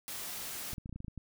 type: noise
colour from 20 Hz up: white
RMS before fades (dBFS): -41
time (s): 0.08-0.74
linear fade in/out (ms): 0
type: clicks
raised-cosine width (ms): 5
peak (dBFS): -30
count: 10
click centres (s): 0.733 / 0.782 / 0.859 / 0.894 / 0.927 / 0.96 / 1.004 / 1.046 / 1.082 / 1.177
effects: none